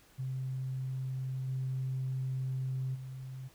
sine tone with level steps, 130.81 Hz, C3, in tune, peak -33 / -31 / -40 dBFS, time 0.18-3.49 s, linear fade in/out 20 ms, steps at 1.47 / 2.94 s, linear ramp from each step 20 ms, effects tanh soft clip ceiling -27 dBFS + pink hiss -62 dBFS RMS until 3.54 s

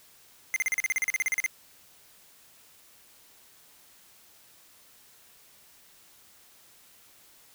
square tone bursts, 2080 Hz, C7, 11 cents flat, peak -24 dBFS, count 16, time 0.54-1.462 s, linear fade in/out 0 ms, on 22 ms, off 38 ms, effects white hiss -57 dBFS RMS until 7.54 s

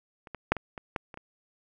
clicks, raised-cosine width 0.5 ms, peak -30 / -22 / -6 / -20 / -23 / -14 / -28 / -26 dBFS, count 8, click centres 0.272 / 0.347 / 0.52 / 0.567 / 0.778 / 0.962 / 1.142 / 1.174 s, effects none

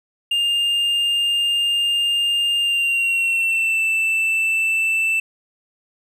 triangle tone with pitch glide, 2809 to 2656 Hz, F7 to E7, +9 to +12 cents, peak -15 dBFS, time 0.31-5.2 s, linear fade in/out 5 ms, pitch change -97 cents, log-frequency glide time 2.6-3.83 s, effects none

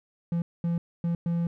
triangle tone bursts at uneven times, 170 Hz, F3, 46 cents flat, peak -22 dBFS, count 4, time 0.32-0.42 / 0.64-0.78 / 1.04-1.15 / 1.26-1.47 s, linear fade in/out 2 ms, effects none

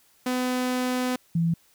sawtooth / sine tone pair in turn, 252 / 166.91 Hz, B3 / E3, +35 / +22 cents, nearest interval perfect fifth, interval 713 cents, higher first, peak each -20 dBFS, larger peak neither, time 0.26-1.16 / 1.35-1.54 s, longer first, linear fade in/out 5 ms, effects white hiss -61 dBFS RMS until 1.74 s

